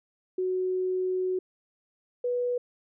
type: tone pair in turn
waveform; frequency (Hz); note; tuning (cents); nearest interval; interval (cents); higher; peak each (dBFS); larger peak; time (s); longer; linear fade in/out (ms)
sine; 370 / 490.2; F#4 / B4; 0 / -13; perfect fourth; 487; second; -25; neither; 0.38-1.39 / 2.24-2.58; first; 5
effects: none